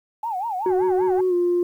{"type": "tone with vibrato", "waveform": "sine", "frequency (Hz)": 826, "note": "G#5", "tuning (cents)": -10, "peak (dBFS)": -23, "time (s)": [0.23, 1.21], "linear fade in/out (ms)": 5, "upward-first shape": "sine", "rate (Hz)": 5.2, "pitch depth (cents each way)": 230}
{"type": "tone with pitch glide", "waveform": "sine", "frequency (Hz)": [370, 351.9], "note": ["F#4", "F4"], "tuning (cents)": [0, 13], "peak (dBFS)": -16, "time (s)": [0.66, 1.63], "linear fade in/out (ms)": 2, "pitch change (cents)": -87, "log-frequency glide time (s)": [1.28, 1.34]}
{"effects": ["tanh soft clip ceiling -13 dBFS", "9-bit"]}